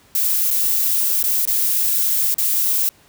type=noise with dropouts; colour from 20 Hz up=violet; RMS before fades=-18 dBFS; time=0.15-2.89 s; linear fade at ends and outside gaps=1 ms; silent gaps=0.505-0.51 / 1.228-1.239 / 1.453-1.475 / 2.342-2.382 s; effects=pink hiss -52 dBFS RMS until 3.08 s + high-pass 60 Hz 12 dB/octave